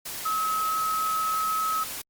sine tone in noise, 1284 Hz, E6, 46 cents flat, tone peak -24 dBFS, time 0.25-1.84 s, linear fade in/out 10 ms, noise white, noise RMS -35 dBFS, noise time 0.05-2.02 s, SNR +8 dB, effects Opus 48 kbps

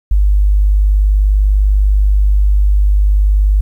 sine tone, 50.2 Hz, G1, 42 cents sharp, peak -7 dBFS, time 0.11-3.61 s, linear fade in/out 5 ms, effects 8-bit

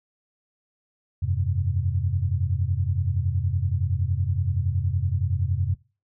sine chord, F suspended second, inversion none, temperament equal, 87.31 / 98 / 130.81 Hz, F2 / G2 / C3, 0 / 0 / 0 cents, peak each -25 / -25 / -28 dBFS, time 1.22-5.75 s, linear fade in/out 10 ms, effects noise-tail reverb RT60 0.3 s tail -19 dB re dry

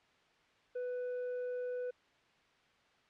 sine tone with tanh clipping, 496.2 Hz, B4, 8 cents sharp, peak -37 dBFS, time 0.75-1.91 s, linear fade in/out 10 ms, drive 4 dB, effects white hiss -68 dBFS RMS until 3.09 s + low-pass 3000 Hz 12 dB/octave

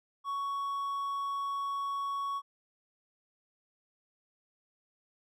triangle tone, 1115 Hz, C#6, 10 cents sharp, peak -30 dBFS, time 0.24-2.42 s, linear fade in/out 50 ms, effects none

